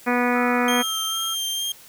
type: harmonic tone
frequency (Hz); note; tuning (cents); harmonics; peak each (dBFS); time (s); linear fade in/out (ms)
244.8; B3; -15; 1 / 2 / 3 / 4 / 5 / 6 / 7 / 8 / 9 / 10; -22 / -25 / -27 / -28 / -29 / -30 / -30 / -31 / -32 / -32; 0.06-0.83; 20
type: tone with pitch glide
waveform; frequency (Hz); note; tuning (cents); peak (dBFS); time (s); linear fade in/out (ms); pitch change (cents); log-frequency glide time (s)
sine; 1306 to 1326.5; E6 to E6; -17 to +10; -31; 0.34-1.35; 20; +27; 1.09-1.14
type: tone with vibrato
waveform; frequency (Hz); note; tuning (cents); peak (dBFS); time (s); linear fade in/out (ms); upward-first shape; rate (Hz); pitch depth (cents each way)
sawtooth; 3188; G7; +28; -21; 0.68-1.72; 2; sine; 2.2; 13
effects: white hiss -47 dBFS RMS until 1.88 s